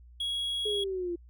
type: tone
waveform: triangle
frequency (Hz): 3322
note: G#7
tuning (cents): 0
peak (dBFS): -28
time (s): 0.2-0.84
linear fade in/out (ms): 5
type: linear sweep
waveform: sine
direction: down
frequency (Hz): 425.9 to 339.6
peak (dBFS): -30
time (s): 0.65-1.16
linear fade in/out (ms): 10
effects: added 60 Hz sine -50 dBFS peak until 1.29 s